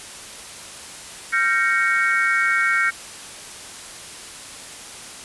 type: chord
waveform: sine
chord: G half-diminished seventh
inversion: third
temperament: equal with one note detuned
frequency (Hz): 1375.3 / 1568 / 1864.7 / 2217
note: F6 / G6 / Bb6 / Db7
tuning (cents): -27 / 0 / 0 / 0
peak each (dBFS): -22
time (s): 1.32-2.91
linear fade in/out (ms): 20
effects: white hiss -37 dBFS RMS until 5.24 s + resampled to 24000 Hz